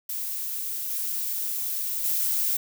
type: noise with level steps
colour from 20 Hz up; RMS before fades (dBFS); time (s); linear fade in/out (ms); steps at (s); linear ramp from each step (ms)
violet; -31 / -29 / -25; 0.09-2.57; 5; 0.9 / 2.04; 5
effects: none

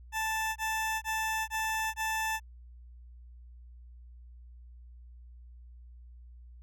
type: tone bursts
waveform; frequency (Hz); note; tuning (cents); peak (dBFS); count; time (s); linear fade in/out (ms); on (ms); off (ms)
20% pulse; 880; A5; 0; -25; 5; 0.12-2.4; 50; 440; 20
effects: added 60 Hz sine -48 dBFS peak until 6.62 s

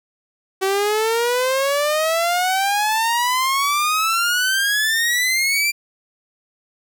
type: exponential sweep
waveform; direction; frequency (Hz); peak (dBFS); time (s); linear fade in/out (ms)
sawtooth; up; 379 to 2379; -13; 0.61-5.72; 20
effects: none

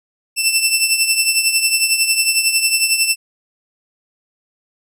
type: tone with tremolo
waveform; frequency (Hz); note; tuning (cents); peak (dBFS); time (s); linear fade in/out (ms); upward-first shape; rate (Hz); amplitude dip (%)
15% pulse; 2671; E7; +22; -3; 0.36-3.16; 50; triangle; 11; 70
effects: none

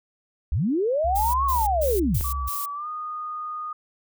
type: linear two-way sweep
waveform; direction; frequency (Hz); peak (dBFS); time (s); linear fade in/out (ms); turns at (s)
sine; up then down; 51.91 to 1129 to 51.91; -20; 0.52-2.21; 0; 1.45
type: tone with vibrato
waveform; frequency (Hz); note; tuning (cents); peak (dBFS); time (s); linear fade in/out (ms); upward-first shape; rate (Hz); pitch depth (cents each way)
sine; 66; C2; +16; -26; 1.04-2.49; 10; triangle; 6.2; 78
type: noise bursts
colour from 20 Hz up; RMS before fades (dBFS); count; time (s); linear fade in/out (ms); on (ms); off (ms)
violet; -31; 5; 1.15-2.66; 10; 190; 140
type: tone with pitch glide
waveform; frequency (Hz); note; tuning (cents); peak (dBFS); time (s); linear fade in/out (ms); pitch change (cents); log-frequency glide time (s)
sine; 1149 to 1231.5; D6 to D#6; -38 to -18; -29; 2.24-3.73; 5; +120; 2.74-2.88
effects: none

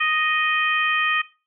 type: harmonic tone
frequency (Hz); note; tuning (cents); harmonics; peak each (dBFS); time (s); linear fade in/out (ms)
622.3; D#5; 0; 2 / 3 / 4 / 5; -24 / -23 / -23 / -29; 0-1.22; 10
effects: noise-tail reverb RT60 0.3 s tail -17 dB re dry

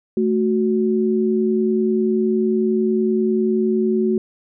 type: tone pair together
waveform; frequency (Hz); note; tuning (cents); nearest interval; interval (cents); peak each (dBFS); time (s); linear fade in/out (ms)
sine; 219.8 / 369.7; A3 / F#4; -2 / -1; major sixth; 901; -18; 0.17-4.18; 2
effects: none

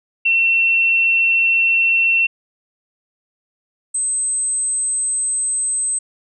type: tone pair in turn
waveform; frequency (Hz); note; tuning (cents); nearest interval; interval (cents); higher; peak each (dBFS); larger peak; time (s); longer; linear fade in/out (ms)
sine; 2707 / 8220; E7 / C9; +45 / -32; octave + perfect fifth; 1923; second; -12 / -17; first; 0.25-2.27 / 3.94-5.99; second; 10
effects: none

